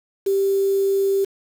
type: tone with quantisation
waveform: sine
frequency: 392 Hz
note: G4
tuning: in tune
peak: -16 dBFS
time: 0.26-1.25 s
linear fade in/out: 10 ms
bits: 6
effects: none